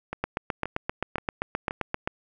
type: two click trains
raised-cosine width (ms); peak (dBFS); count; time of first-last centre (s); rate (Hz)
0.5; -16 / -11; 4 / 15; 0.13-1.709 / 0.24-2.075; 1.9 / 7.63
effects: none